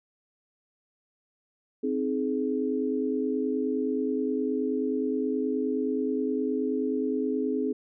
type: chord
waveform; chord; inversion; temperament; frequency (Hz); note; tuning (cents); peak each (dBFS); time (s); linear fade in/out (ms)
sine; Ab major; first; equal with one note detuned; 261.6 / 311.1 / 422.1; C4 / Eb4 / Ab4; 0 / 0 / +28; -28 / -32 / -29; 1.83-7.73; 10
effects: none